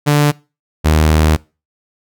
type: tone pair in turn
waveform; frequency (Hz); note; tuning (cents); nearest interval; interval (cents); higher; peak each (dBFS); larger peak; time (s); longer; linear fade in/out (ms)
sawtooth; 146.83 / 77.78; D3 / D#2; 0 / 0; major seventh; 1100; first; -5; neither; 0.06-0.32 / 0.84-1.37; second; 20
effects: noise-tail reverb RT60 0.3 s tail -23 dB re dry